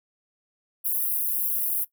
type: high-pass noise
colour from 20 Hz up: pink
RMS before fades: -26 dBFS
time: 0.84-1.85 s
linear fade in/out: 20 ms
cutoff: 11000 Hz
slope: 48 dB/octave
effects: noise-tail reverb RT60 0.1 s tail -17 dB re dry